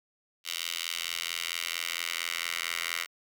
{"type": "tone with high-pass filter sweep", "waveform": "10% pulse", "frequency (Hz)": 84.4, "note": "E2", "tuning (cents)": 41, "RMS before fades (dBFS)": -34, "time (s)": [0.44, 3.07], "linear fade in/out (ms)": 50, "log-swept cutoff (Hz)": [3000, 2000], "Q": 1.7, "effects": []}